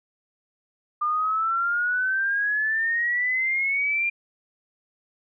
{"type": "exponential sweep", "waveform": "sine", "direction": "up", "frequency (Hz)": [1200, 2404], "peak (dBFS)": -21, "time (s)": [1.01, 4.1], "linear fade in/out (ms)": 10, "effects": []}